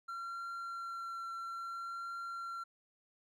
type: tone with vibrato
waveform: triangle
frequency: 1366 Hz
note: F6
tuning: 39 cents flat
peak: -38 dBFS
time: 0.08-2.64 s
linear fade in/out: 10 ms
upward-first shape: triangle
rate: 0.6 Hz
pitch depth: 13 cents each way
effects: none